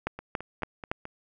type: two click trains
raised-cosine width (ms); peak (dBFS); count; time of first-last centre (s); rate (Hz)
0.5; -23 / -13; 5 / 4; 0.19-1.054 / 0.07-0.915; 4.63 / 3.55
effects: none